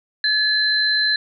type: tone pair together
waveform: sine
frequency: 1713 / 4074 Hz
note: A6 / C8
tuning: -47 / -47 cents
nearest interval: octave + minor third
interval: 1500 cents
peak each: -19 / -18 dBFS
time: 0.24-1.16 s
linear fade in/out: 2 ms
effects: none